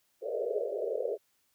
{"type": "band-pass noise", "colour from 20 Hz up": "pink", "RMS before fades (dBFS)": -33, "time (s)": [0.21, 1.18], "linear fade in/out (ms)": 50, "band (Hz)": [390, 630], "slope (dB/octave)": 96, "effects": ["white hiss -73 dBFS RMS until 1.54 s"]}